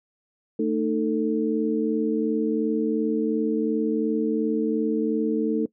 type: tone cluster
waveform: sine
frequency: 224.1 / 306.9 / 444.8 Hz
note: A3 / D#4 / A4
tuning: +32 / -24 / +19 cents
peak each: -25 dBFS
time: 0.59-5.66 s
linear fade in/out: 5 ms
effects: noise-tail reverb RT60 0.1 s tail -21 dB re dry